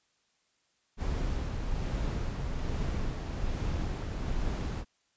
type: noise with tremolo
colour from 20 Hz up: brown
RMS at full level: -31 dBFS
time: 0.97-4.85 s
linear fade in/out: 50 ms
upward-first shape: sine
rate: 1.2 Hz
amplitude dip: 30%
effects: white hiss -73 dBFS RMS until 5.16 s + resampled to 16000 Hz